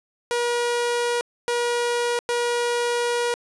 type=tone bursts at uneven times; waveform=sawtooth; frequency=479.2 Hz; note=A#4; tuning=48 cents sharp; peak=-17 dBFS; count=3; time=0.31-1.21 / 1.48-2.19 / 2.29-3.34 s; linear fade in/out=0 ms; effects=resampled to 24000 Hz + 9-bit